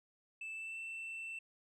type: tone with pitch glide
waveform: sine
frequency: 2637 to 2675 Hz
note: E7 to E7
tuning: 0 to +25 cents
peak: -39 dBFS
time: 0.41-1.39 s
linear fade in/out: 5 ms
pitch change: +25 cents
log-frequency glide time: 0.52-0.79 s
effects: tanh soft clip ceiling -41 dBFS